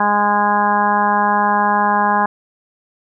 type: harmonic tone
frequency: 206.2 Hz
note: G#3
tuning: 12 cents flat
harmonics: 1 / 2 / 3 / 4 / 5 / 6 / 7 / 8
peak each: -22 / -28 / -26 / -16 / -17 / -26 / -27 / -22 dBFS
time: 0-2.26 s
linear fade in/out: 5 ms
effects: none